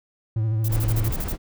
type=tone with vibrato; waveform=triangle; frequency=110 Hz; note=A2; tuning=in tune; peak=-18 dBFS; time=0.36-1.1 s; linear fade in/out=5 ms; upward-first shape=triangle; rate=13 Hz; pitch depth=58 cents each way
type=noise bursts; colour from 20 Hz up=violet; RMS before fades=-31 dBFS; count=9; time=0.64-1.324 s; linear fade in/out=5 ms; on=44 ms; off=36 ms
type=noise with tremolo; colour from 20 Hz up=brown; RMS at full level=-25 dBFS; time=0.68-1.38 s; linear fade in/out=50 ms; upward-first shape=sine; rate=14 Hz; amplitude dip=40%
effects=none